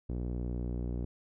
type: tone with low-pass filter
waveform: sawtooth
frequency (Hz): 60.4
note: B1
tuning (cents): -38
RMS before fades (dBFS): -35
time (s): 0.09-1.05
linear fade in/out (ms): 5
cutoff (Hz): 370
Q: 1.2
effects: none